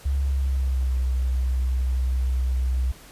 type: tone with pitch glide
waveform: sine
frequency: 68.8 to 63.82 Hz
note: C#2 to C2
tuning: -12 to -43 cents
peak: -20 dBFS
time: 0.05-2.92 s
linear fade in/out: 10 ms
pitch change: -131 cents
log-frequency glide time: 0.19-0.96 s
effects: pink hiss -47 dBFS RMS until 3.11 s + resampled to 32000 Hz